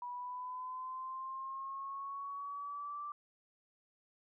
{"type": "linear sweep", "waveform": "sine", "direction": "up", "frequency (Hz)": [974, 1174.7], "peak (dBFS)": -40, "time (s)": [0.02, 3.12], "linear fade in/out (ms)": 2, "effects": []}